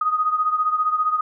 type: beating tone pair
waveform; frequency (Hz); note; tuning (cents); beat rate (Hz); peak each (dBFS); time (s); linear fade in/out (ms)
sine; 1244.5 / 1259.5; D#6 / D#6; 0 / +21; 15; -19 / -24; 0.01-1.21; 5
effects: none